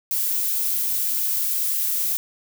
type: noise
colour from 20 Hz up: violet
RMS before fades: -23 dBFS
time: 0.11-2.17 s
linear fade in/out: 0 ms
effects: none